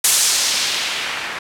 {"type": "noise with low-pass filter sweep", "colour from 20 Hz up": "blue", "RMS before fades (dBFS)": -19, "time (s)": [0.04, 1.39], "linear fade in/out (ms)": 5, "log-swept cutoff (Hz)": [9500, 1700], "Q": 1.1, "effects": []}